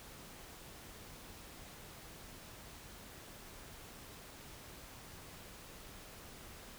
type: silence
effects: pink hiss -53 dBFS RMS until 6.78 s